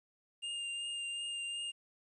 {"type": "tone with vibrato", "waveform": "square", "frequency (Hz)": 2809, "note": "F7", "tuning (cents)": 9, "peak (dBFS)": -38, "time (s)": [0.42, 1.72], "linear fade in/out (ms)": 20, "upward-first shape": "triangle", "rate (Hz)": 2.7, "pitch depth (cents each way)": 16, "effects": ["resampled to 24000 Hz", "12-bit"]}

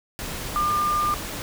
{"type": "tone in noise", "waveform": "sine", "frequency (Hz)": 1200, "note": "D6", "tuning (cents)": 37, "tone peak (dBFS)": -20, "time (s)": [0.56, 1.14], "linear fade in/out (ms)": 0, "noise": "pink", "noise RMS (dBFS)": -32, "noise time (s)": [0.19, 1.42], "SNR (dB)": 9, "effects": []}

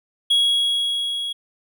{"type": "tone with level ramp", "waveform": "triangle", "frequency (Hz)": 3322, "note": "G#7", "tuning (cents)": 0, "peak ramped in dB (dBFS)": [-12, -23], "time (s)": [0.3, 1.33], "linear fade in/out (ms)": 10, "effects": []}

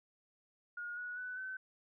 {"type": "tone with pitch steps", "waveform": "sine", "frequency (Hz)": [1433, 1463.1, 1493.9, 1525.2], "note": ["F6", "F#6", "F#6", "G6"], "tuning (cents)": [44, -20, 16, -48], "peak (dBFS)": -40, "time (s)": [0.77, 1.57], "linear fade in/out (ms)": 5, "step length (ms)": 200, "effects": []}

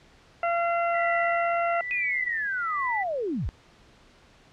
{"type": "harmonic tone", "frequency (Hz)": 684, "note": "F5", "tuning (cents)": -36, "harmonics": [1, 2, 3, 4], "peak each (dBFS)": [-24, -29, -34, -38], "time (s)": [0.43, 1.81], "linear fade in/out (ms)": 2}
{"type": "tone with tremolo", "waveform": "sine", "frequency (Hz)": 1975.5, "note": "B6", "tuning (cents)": 0, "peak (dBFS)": -27, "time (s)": [0.93, 3.04], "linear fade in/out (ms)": 20, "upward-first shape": "sine", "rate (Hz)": 1.1, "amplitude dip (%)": 80}
{"type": "linear sweep", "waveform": "sine", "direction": "down", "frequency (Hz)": [2514, 36.44], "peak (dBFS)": -26, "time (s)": [1.91, 3.49], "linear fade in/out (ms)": 0}
{"effects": ["pink hiss -56 dBFS RMS until 4.52 s", "low-pass 5000 Hz 12 dB/octave"]}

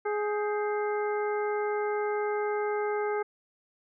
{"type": "harmonic tone with a mistuned harmonic", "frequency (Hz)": 417.9, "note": "G#4", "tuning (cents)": 11, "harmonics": [1, 2, 3, 4, 5], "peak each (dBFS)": [-28, -34, -38, -40, -42], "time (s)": [0.05, 3.23], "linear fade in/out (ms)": 10, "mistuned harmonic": 4, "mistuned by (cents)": -98, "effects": []}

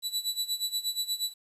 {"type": "tone with tremolo", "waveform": "sawtooth", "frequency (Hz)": 3951, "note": "B7", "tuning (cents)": 0, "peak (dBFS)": -23, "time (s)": [0.02, 1.34], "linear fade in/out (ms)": 50, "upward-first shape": "sine", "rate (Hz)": 8.4, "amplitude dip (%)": 85, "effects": ["resampled to 32000 Hz", "10-bit"]}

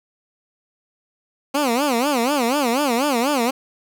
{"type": "tone with vibrato", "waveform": "15% pulse", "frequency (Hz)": 261.6, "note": "C4", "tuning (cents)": 0, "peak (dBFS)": -11, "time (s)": [1.54, 3.51], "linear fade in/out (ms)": 10, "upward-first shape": "sine", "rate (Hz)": 4.1, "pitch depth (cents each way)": 230, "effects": []}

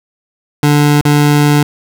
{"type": "tone with dropouts", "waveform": "25% pulse", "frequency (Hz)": 146.83, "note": "D3", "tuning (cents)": 0, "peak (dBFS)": -3, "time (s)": [0.63, 1.63], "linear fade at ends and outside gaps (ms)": 2, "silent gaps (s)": [1.012, 1.052], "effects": []}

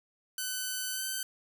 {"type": "tone with pitch glide", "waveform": "5% pulse", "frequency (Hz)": [1510, 1534.6], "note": ["F#6", "G6"], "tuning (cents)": [35, -37], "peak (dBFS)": -22, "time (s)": [0.38, 1.23], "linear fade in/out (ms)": 2, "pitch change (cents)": 28, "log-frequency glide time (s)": [0.92, 1.02], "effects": []}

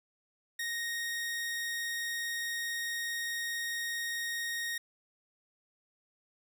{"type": "tone", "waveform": "sawtooth", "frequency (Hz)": 1864.7, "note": "A#6", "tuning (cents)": 0, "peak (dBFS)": -30, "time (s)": [0.59, 4.78], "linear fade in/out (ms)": 5, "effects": []}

